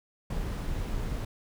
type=noise; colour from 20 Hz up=brown; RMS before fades=-32 dBFS; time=0.3-1.25 s; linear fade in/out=5 ms; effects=none